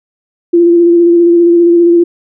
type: tone with vibrato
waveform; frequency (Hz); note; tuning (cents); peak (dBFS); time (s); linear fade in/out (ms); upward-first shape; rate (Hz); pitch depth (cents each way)
sine; 343; F4; -31; -3; 0.53-2.04; 10; square; 15; 18
effects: none